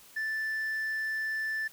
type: tone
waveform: sine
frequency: 1760 Hz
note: A6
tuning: in tune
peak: -27 dBFS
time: 0.16-1.68 s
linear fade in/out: 10 ms
effects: tanh soft clip ceiling -29 dBFS + white hiss -55 dBFS RMS until 1.72 s